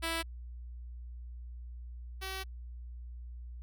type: tone pair in turn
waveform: 5% pulse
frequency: 329.6 / 381.5 Hz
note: E4 / G4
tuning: 0 / -47 cents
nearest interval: minor third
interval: 253 cents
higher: second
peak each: -21 / -27 dBFS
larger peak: first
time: 0.02-0.23 / 2.21-2.44 s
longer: second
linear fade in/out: 20 ms
effects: added 60 Hz sine -42 dBFS peak until 3.62 s